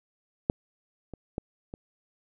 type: clicks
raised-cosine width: 2 ms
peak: -9 / -26 / -17 / -25 dBFS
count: 4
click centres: 0.499 / 1.137 / 1.381 / 1.739 s
effects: none